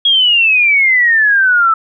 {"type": "exponential sweep", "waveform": "sine", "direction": "down", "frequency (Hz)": [3322, 1305], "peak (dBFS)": -7, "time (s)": [0.05, 1.74], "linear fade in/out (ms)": 5, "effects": []}